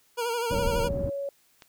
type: tone with vibrato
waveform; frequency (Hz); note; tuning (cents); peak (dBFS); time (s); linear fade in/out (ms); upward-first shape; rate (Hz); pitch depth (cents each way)
25% pulse; 470.3; A#4; +15; -23; 0.17-0.89; 20; sine; 12; 56
type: low-pass noise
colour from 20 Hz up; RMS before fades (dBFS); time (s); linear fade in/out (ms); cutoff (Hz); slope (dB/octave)
pink; -30; 0.5-1.1; 10; 310; 12
type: tone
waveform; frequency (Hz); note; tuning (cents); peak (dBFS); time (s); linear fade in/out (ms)
sine; 559; C#5; +14; -29; 0.52-1.29; 2
type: click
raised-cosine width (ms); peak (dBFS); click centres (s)
0.2; -28; 1.622
effects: white hiss -64 dBFS RMS until 1.68 s